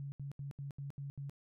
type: tone bursts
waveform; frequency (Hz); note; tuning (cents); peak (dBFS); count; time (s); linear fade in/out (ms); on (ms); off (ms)
sine; 140; C#3; +18; -40; 7; 0-1.296; 0; 120; 76
effects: none